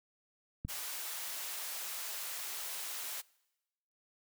click, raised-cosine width 5 ms, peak -25 dBFS, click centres 0.65 s
white high-pass noise, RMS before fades -41 dBFS, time 0.68-3.22 s, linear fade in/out 20 ms, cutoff 600 Hz, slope 12 dB/octave
effects noise-tail reverb RT60 1.0 s tail -24 dB re dry

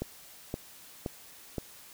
click train, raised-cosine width 2 ms, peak -19 dBFS, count 4, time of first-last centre 0.02-1.583 s, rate 1.92 Hz, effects white hiss -52 dBFS RMS until 1.93 s

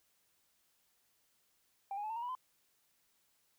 sine tone with pitch steps, 790 / 824.5 / 860.5 / 898.1 / 937.3 / 978.2 / 1021 Hz, G5 / G#5 / A5 / A5 / A#5 / B5 / C6, +13 / -13 / -39 / +35 / +9 / -17 / -43 cents, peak -36 dBFS, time 1.91-2.351 s, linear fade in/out 2 ms, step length 63 ms, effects tanh soft clip ceiling -34 dBFS + white hiss -75 dBFS RMS until 3.58 s

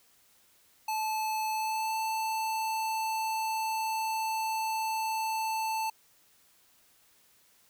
square tone with pitch glide, 870 to 883.2 Hz, A5 to A5, -20 to +6 cents, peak -30 dBFS, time 0.88-5.9 s, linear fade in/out 5 ms, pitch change +26 cents, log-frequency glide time 1.51-1.96 s, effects white hiss -64 dBFS RMS until 7.69 s

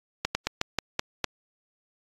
slowing click train, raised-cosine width 0.2 ms, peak -7 dBFS, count 7, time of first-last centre 0.25-1.243 s, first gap 100 ms, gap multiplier 1.2, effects AAC 32 kbps

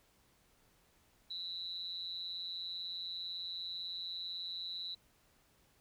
sine tone with amplitude modulation, 3951 Hz, B7, in tune, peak -36 dBFS, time 1.3-4.95 s, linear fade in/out 10 ms, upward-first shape sine, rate 178 Hz, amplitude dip 80%, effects pink hiss -70 dBFS RMS until 5.8 s

